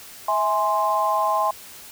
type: chord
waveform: sine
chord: E augmented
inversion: none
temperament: equal with one note detuned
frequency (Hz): 648.7 / 830.6 / 1046.5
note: E5 / G#5 / B#5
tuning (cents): -28 / 0 / 0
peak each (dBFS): -25 / -23 / -21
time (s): 0.28-1.51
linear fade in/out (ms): 5
effects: white hiss -42 dBFS RMS until 1.91 s